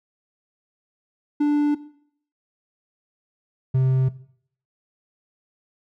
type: tone pair in turn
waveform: triangle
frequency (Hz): 293.7 / 130.83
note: D4 / C3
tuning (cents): 0 / 0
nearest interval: octave + major second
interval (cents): 1400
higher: first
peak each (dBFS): -14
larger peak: neither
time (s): 1.4-1.75 / 3.74-4.09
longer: neither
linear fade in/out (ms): 10
effects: noise-tail reverb RT60 0.6 s tail -17 dB re dry